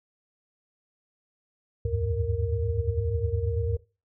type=tone cluster; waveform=sine; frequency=73.5 / 84.1 / 95.6 / 104.2 / 464.3 Hz; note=D2 / E2 / G2 / G#2 / A#4; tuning=+2 / +35 / -43 / +6 / -7 cents; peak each=-31 dBFS; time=1.85-3.77 s; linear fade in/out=5 ms; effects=noise-tail reverb RT60 0.3 s tail -20 dB re dry